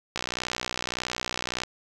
click train, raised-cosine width 0.2 ms, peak -11 dBFS, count 92, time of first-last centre 0.16-1.635 s, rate 61.7 Hz, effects none

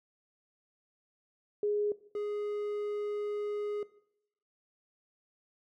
sine / triangle tone pair in turn, 415.3 / 415.3 Hz, G#4 / G#4, 0 / 0 cents, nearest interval unison, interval 0 cents, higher neither, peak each -27 / -30 dBFS, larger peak first, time 1.63-1.92 / 2.15-3.83 s, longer second, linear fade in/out 2 ms, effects noise-tail reverb RT60 0.7 s tail -18 dB re dry

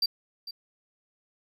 triangle tone with echo, 4699 Hz, D8, in tune, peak -21 dBFS, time 0.02-0.06 s, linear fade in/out 5 ms, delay 450 ms, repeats 1, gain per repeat -14 dB, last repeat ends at 0.51 s, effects none

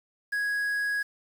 triangle tone with quantisation, 1661.2 Hz, G#6, in tune, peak -24 dBFS, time 0.32-1.03 s, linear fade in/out 10 ms, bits 8, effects none

